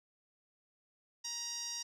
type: tone with band-pass filter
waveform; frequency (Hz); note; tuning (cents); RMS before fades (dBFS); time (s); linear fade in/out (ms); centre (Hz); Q
sawtooth; 944; A#5; +22; -41; 1.24-1.83; 10; 5400; 7.2
effects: none